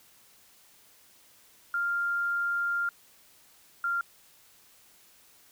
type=tone pair in turn; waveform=sine; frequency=1396.9 / 1389.2 Hz; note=F6 / F6; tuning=0 / -10 cents; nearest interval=unison; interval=10 cents; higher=first; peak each=-26 dBFS; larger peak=neither; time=1.74-2.89 / 3.84-4.01 s; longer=first; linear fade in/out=2 ms; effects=white hiss -59 dBFS RMS until 5.51 s

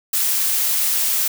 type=noise; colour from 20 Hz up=blue; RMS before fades=-19 dBFS; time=0.13-1.28 s; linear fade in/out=5 ms; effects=none

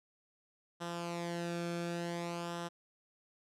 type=tone with flanger; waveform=sawtooth; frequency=171.5 Hz; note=F3; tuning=31 cents flat; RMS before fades=-39 dBFS; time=0.8-2.69 s; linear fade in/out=20 ms; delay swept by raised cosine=0.44 to 1.03 ms; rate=0.55 Hz; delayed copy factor=-0.65; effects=low-pass 9000 Hz 12 dB/octave

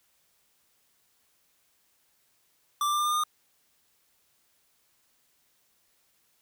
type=tone with pitch steps; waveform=square; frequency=1173 / 1181.2 / 1189.4 / 1197.6 / 1206 / 1214.4 / 1222.8 Hz; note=D6 / D6 / D6 / D6 / D6 / D#6 / D#6; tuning=-2 / +10 / +22 / +33 / +46 / -42 / -30 cents; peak=-25 dBFS; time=2.81-3.237 s; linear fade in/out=2 ms; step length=61 ms; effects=white hiss -69 dBFS RMS until 6.41 s

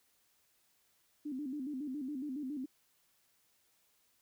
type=tone with vibrato; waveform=sine; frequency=277.2 Hz; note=C#4; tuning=in tune; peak=-37 dBFS; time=1.25-2.66 s; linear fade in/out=10 ms; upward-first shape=square; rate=7.2 Hz; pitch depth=120 cents each way; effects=white hiss -73 dBFS RMS until 4.21 s

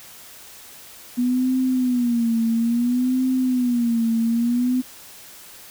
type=tone with vibrato; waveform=sine; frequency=242.7 Hz; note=B3; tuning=30 cents flat; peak=-17 dBFS; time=1.17-4.82 s; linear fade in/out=20 ms; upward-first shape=sine; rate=0.59 Hz; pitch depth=110 cents each way; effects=white hiss -43 dBFS RMS until 5.7 s

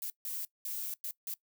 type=noise bursts at uneven times; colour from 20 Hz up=violet; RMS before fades=-38 dBFS; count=5; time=0.02-0.1 / 0.25-0.45 / 0.65-0.94 / 1.04-1.11 / 1.27-1.34 s; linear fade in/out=2 ms; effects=noise-tail reverb RT60 0.1 s tail -20 dB re dry

